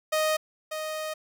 sawtooth tone pair in turn, 622.3 / 622.3 Hz, D#5 / D#5, 0 / 0 cents, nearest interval unison, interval 0 cents, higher neither, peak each -19 / -27 dBFS, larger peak first, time 0.12-0.37 / 0.71-1.14 s, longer second, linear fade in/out 10 ms, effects none

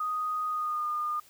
sine tone with pitch glide, 1244.5 to 1215.4 Hz, D#6 to D#6, 0 to -41 cents, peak -28 dBFS, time 0-1.2 s, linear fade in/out 5 ms, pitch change -41 cents, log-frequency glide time 0.48-0.87 s, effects white hiss -58 dBFS RMS until 1.29 s

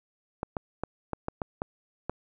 clicks, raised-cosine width 1 ms, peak -16 dBFS, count 8, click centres 0.431 / 0.568 / 0.836 / 1.133 / 1.284 / 1.418 / 1.619 / 2.096 s, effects none

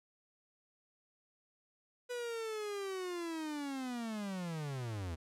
45% pulse linear sweep, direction down, 494.6 to 77.78 Hz, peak -38 dBFS, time 2.09-5.16 s, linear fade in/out 20 ms, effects low-pass 11000 Hz 12 dB/octave

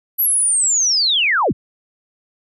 sine linear sweep, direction down, 11970 to 30.46 Hz, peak -13 dBFS, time 0.18-1.53 s, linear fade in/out 20 ms, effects none

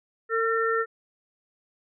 harmonic tone, 452.9 Hz, A#4, 50 cents flat, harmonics 1 / 3 / 4, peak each -25 / -26 / -29 dBFS, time 0.29-0.86 s, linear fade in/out 50 ms, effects none

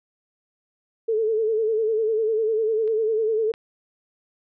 sine tone with vibrato, 440 Hz, A4, in tune, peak -19 dBFS, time 1.08-3.52 s, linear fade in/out 10 ms, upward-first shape sine, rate 10 Hz, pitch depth 62 cents each way
clicks, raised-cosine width 0.3 ms, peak -33 / -25 dBFS, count 2, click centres 2.877 / 3.539 s
effects none

